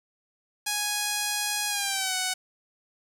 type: tone with pitch glide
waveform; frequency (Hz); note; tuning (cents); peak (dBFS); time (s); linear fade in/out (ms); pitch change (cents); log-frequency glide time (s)
5% pulse; 830.6 to 744.3; G#5 to F#5; 0 to +10; -14; 0.66-2.34; 10; -190; 1.68-2.15
effects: 9-bit